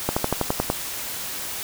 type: slowing click train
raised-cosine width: 1 ms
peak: -6 dBFS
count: 8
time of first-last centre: 0.09-0.701 s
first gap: 75 ms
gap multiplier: 1.05
effects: white hiss -31 dBFS RMS until 1.63 s